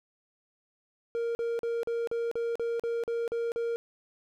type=tone bursts; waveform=triangle; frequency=466.2 Hz; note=A#4; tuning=in tune; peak=-26 dBFS; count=11; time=1.15-3.76 s; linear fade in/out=0 ms; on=200 ms; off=41 ms; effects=none